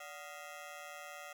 15% pulse ring-modulated tone, 659.3 Hz, E5, in tune, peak -37 dBFS, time 0-1.33 s, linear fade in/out 5 ms, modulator 78.9 Hz, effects none

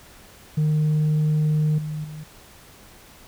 sine tone with level steps, 153.1 Hz, D#3, 28 cents flat, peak -15 / -26 / -33 dBFS, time 0.57-2.24 s, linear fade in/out 10 ms, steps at 1.78 / 2.04 s, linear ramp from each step 5 ms, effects tanh soft clip ceiling -16 dBFS + pink hiss -48 dBFS RMS until 3.27 s

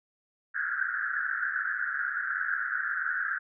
white band-pass noise, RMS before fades -31 dBFS, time 0.54-3.39 s, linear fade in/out 20 ms, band 1400 to 1700 Hz, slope 96 dB/octave, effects none

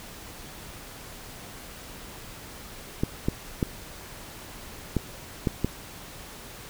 clicks, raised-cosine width 3 ms, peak -10 dBFS, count 6, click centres 3.035 / 3.285 / 3.628 / 4.967 / 5.472 / 5.646 s, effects pink hiss -43 dBFS RMS until 6.69 s

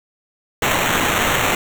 blue noise with sample-and-hold, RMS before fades -18 dBFS, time 0.62-1.55 s, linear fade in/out 2 ms, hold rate 4900 Hz, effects none

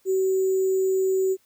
sine tone with sample-and-hold, 379.3 Hz, F#4, 43 cents sharp, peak -19 dBFS, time 0.05-1.37 s, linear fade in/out 50 ms, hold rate 7350 Hz, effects white hiss -64 dBFS RMS until 1.45 s

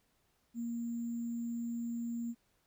sine tone with sample-and-hold, 234.2 Hz, A#3, 8 cents sharp, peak -35 dBFS, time 0.54-2.35 s, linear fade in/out 50 ms, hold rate 7350 Hz, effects pink hiss -75 dBFS RMS until 2.66 s

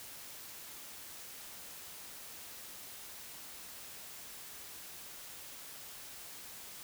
silence, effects white hiss -49 dBFS RMS until 6.83 s

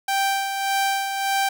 sawtooth tone with tremolo, 784 Hz, G5, in tune, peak -15 dBFS, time 0.08-1.49 s, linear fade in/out 5 ms, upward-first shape sine, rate 1.7 Hz, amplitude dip 50%, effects none

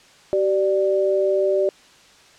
sine tone pair together, 383.7 / 590 Hz, G4 / D5, -37 / +8 cents, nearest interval perfect fifth, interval 745 cents, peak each -19 dBFS, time 0.33-1.69 s, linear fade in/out 0 ms, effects white hiss -50 dBFS RMS until 2.38 s + low-pass 6000 Hz 12 dB/octave

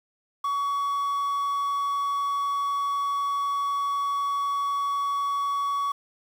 triangle tone with quantisation, 1128 Hz, C#6, 30 cents sharp, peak -22 dBFS, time 0.44-5.92 s, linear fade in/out 5 ms, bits 8, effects none

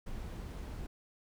brown noise, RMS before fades -42 dBFS, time 0.06-0.87 s, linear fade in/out 10 ms, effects none

